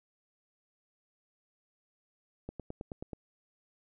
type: click train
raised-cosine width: 2 ms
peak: -26 dBFS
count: 7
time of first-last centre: 2.49-3.132 s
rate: 9.34 Hz
effects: none